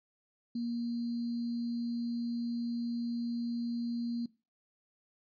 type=tone with sample-and-hold; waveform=sine; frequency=236.2 Hz; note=A#3; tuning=23 cents sharp; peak=-32 dBFS; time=0.55-4.26 s; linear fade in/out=5 ms; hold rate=4410 Hz; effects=noise-tail reverb RT60 0.3 s tail -20 dB re dry + resampled to 11025 Hz